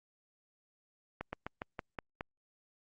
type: slowing click train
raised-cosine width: 0.5 ms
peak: -23 dBFS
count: 7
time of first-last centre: 1.21-2.209 s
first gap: 120 ms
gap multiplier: 1.13
effects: Opus 48 kbps